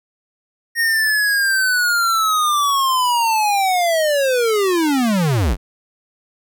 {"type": "linear sweep", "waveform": "square", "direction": "down", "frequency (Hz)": [1864, 39.18], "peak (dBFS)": -15, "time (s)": [0.75, 5.57], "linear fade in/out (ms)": 50, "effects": []}